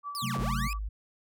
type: tone with tremolo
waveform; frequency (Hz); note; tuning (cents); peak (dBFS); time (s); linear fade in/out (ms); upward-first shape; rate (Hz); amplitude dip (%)
sine; 1154; D6; -31; -32; 0.03-0.79; 50; triangle; 6.9; 55
type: linear two-way sweep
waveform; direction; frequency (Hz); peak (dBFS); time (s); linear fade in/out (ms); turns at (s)
sawtooth; down then up; 5220 to 69.3 to 2598; -32; 0.15-0.73; 0; 0.38
type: chord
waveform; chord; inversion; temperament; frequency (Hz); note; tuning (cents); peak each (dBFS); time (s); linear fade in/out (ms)
sine; F# diminished; second; equal; 130.81 / 185 / 220; C3 / F#3 / A3; 0 / 0 / 0; -33 / -38 / -35; 0.22-0.68; 10
type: tone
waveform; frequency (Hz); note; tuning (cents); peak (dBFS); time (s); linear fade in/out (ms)
sine; 51.91; G#1; 0; -31; 0.39-0.89; 10
effects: none